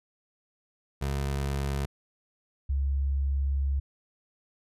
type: tone pair in turn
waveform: 25% pulse / sine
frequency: 69.3 / 68.86 Hz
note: C#2 / C#2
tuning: 0 / -11 cents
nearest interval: unison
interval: 11 cents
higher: first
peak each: -24 dBFS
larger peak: neither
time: 1.01-1.86 / 2.69-3.8 s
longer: second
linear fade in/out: 10 ms
effects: resampled to 32000 Hz